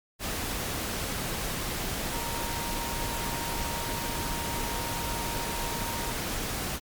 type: tone in noise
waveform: sine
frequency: 932.3 Hz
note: A#5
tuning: in tune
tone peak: -37 dBFS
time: 2.1-6.14 s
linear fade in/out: 50 ms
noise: pink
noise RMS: -32 dBFS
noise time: 0.19-6.8 s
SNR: -8 dB
effects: MP3 96 kbps